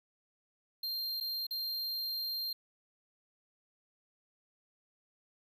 square tone with dropouts, 4186 Hz, C8, in tune, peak -35 dBFS, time 0.83-2.53 s, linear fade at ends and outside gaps 5 ms, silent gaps 1.202-1.208 / 1.468-1.508 s, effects 11-bit

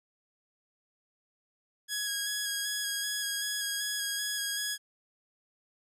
10% pulse tone with vibrato, 1659 Hz, G#6, 2 cents flat, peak -22 dBFS, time 1.88-4.78 s, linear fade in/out 50 ms, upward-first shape square, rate 2.6 Hz, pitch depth 16 cents each way, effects none

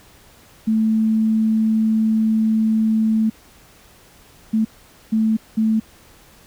sine tone bursts at uneven times, 220 Hz, A3, in tune, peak -14 dBFS, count 4, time 0.67-3.3 / 4.53-4.65 / 5.12-5.37 / 5.57-5.8 s, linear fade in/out 10 ms, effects pink hiss -49 dBFS RMS until 6.46 s

